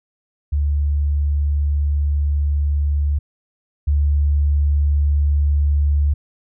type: tone pair in turn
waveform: sine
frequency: 72.6 / 72.6 Hz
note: D2 / D2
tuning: -19 / -19 cents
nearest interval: unison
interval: 0 cents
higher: neither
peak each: -15 / -13 dBFS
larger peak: second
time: 0.52-3.19 / 3.87-6.14 s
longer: first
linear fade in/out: 10 ms
effects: none

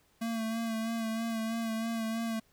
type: tone with vibrato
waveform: square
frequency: 225.8 Hz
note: A3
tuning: 45 cents sharp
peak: -32 dBFS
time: 0.21-2.4 s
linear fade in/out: 10 ms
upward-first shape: sine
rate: 3.1 Hz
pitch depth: 30 cents each way
effects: pink hiss -68 dBFS RMS until 2.52 s

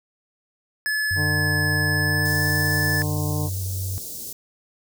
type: tone with pitch glide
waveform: square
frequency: 1718 to 1742 Hz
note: A6 to A6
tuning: -42 to -18 cents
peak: -22 dBFS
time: 0.86-3.02 s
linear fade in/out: 0 ms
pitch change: +24 cents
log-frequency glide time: 1.83-2.45 s
type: tone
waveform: sine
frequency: 94.3 Hz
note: F#2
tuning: 33 cents sharp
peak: -25 dBFS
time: 1.11-3.98 s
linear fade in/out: 0 ms
type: harmonic tone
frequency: 150.2 Hz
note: D3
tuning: 39 cents sharp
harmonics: 1 / 2 / 3 / 4 / 5 / 6 / 7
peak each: -25 / -31 / -35 / -37 / -39 / -41 / -42 dBFS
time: 1.15-3.5 s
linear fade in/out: 50 ms
type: band-stop noise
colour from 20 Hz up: white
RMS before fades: -34 dBFS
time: 2.25-4.33 s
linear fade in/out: 5 ms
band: 530 to 4900 Hz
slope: 24 dB/octave
effects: none

